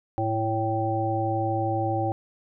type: harmonic tone with a mistuned harmonic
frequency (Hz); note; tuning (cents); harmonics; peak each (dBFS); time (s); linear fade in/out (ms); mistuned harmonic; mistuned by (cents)
111.3; A2; +20; 1 / 3 / 5 / 7; -28 / -29 / -31 / -27; 0.18-2.12; 0; 1; -45
effects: none